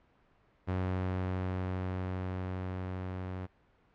sawtooth tone with level ramp, 92.5 Hz, F#2, in tune, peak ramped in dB -26 to -33 dBFS, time 0.67-3.47 s, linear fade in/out 20 ms, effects pink hiss -67 dBFS RMS until 3.94 s + low-pass 2000 Hz 12 dB/octave

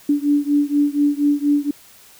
sine beating tone pair, 288.2 / 292.4 Hz, D4 / D4, -33 / -7 cents, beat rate 4.2 Hz, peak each -17 / -18 dBFS, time 0.09-1.71 s, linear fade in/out 5 ms, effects white hiss -47 dBFS RMS until 2.19 s

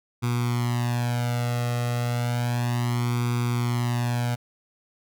sawtooth tone with flanger, 120.7 Hz, B2, 39 cents flat, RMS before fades -25 dBFS, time 0.22-4.36 s, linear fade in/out 20 ms, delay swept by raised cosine 0.84 to 1.55 ms, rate 0.32 Hz, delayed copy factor +0.9, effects none

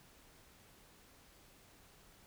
silence, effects pink hiss -63 dBFS RMS until 2.26 s

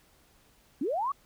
sine linear sweep, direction up, 237.1 to 1174.7 Hz, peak -27 dBFS, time 0.81-1.12 s, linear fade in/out 5 ms, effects pink hiss -63 dBFS RMS until 1.25 s

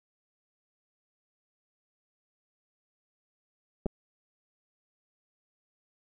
clicks, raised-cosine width 2 ms, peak -18 dBFS, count 2, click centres 3.859 / 3.864 s, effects none

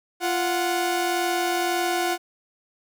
sawtooth tone pair together, 347.3 / 736.4 Hz, F4 / F#5, -10 / -8 cents, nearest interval octave + minor second, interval 1302 cents, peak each -21 / -21 dBFS, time 0.2-2.18 s, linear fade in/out 50 ms, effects none

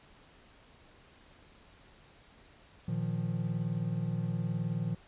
triangle chord, Bb suspended fourth, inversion none, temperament equal, 116.54 / 155.56 / 174.61 Hz, Bb2 / Eb3 / F3, 0 / 0 / 0 cents, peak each -33 dBFS, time 2.88-4.95 s, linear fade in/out 5 ms, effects pink hiss -59 dBFS RMS until 5.07 s + resampled to 8000 Hz

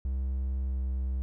triangle tone with pitch glide, 65.6 to 64.85 Hz, C2 to C2, +5 to -15 cents, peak -26 dBFS, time 0.05-1.22 s, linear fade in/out 0 ms, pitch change -20 cents, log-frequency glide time 0.66-0.78 s, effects none

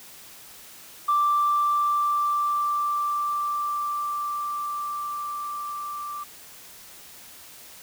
sine tone with level ramp, 1174.7 Hz, D6, in tune, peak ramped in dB -17 to -31 dBFS, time 1.08-6.24 s, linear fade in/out 10 ms, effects tanh soft clip ceiling -14 dBFS + white hiss -46 dBFS RMS until 7.82 s

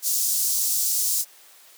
pink high-pass noise, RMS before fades -23 dBFS, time 0.02-1.25 s, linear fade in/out 50 ms, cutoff 5700 Hz, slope 24 dB/octave, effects white hiss -51 dBFS RMS until 1.77 s + high-pass 400 Hz 12 dB/octave

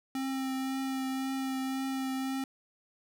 square tone with vibrato, 265.2 Hz, C4, 23 cents sharp, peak -32 dBFS, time 0.15-2.44 s, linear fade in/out 2 ms, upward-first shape triangle, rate 1.9 Hz, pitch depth 15 cents each way, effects none

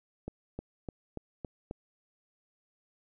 accelerating click train, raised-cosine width 2 ms, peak -24 dBFS, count 6, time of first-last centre 0.28-1.711 s, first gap 310 ms, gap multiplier 0.96, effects none

